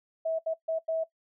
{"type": "tone bursts at uneven times", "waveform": "sine", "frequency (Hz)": 648, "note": "E5", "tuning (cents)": -30, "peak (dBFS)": -26, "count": 4, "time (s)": [[0.25, 0.39], [0.46, 0.54], [0.68, 0.79], [0.88, 1.04]], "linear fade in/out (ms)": 10, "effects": ["noise-tail reverb RT60 0.1 s tail -17 dB re dry"]}